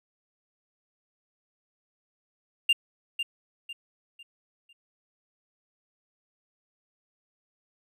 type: tone with echo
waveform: triangle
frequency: 2794 Hz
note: F7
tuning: in tune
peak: -16 dBFS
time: 2.69-2.73 s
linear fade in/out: 5 ms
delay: 500 ms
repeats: 4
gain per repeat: -9 dB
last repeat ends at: 4.73 s
effects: resampled to 32000 Hz